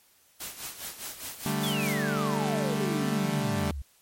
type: noise with tremolo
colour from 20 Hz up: white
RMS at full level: -36 dBFS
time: 0.4-2.02 s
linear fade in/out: 5 ms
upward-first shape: sine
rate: 4.9 Hz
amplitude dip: 70%
type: chord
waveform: sawtooth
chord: D suspended fourth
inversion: none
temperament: equal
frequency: 146.83 / 196 / 220 Hz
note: D3 / G3 / A3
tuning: 0 / 0 / 0 cents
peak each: -27 dBFS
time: 1.46-3.71 s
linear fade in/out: 0 ms
type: exponential sweep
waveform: sine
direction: down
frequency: 3555 to 64 Hz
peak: -32 dBFS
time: 1.63-3.82 s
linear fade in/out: 5 ms
effects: white hiss -62 dBFS RMS until 4.01 s + MP3 64 kbps